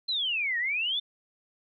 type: exponential two-way sweep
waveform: sine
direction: down then up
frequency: 4186 to 1834 to 3612 Hz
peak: -26 dBFS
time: 0.08-1 s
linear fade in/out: 10 ms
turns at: 0.58 s
effects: none